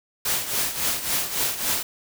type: noise with tremolo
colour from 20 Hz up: white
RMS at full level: -22 dBFS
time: 0.25-1.83 s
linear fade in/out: 5 ms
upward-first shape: triangle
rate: 3.6 Hz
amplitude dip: 75%
effects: none